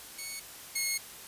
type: tone pair in turn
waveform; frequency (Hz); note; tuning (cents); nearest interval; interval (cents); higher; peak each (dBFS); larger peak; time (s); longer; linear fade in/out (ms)
10% pulse; 2217 / 2171; C#7 / C#7; 0 / -37; unison; 37; first; -29 / -20; second; 0.18-0.4 / 0.75-0.98; second; 10
effects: white hiss -47 dBFS RMS until 1.27 s + resampled to 32000 Hz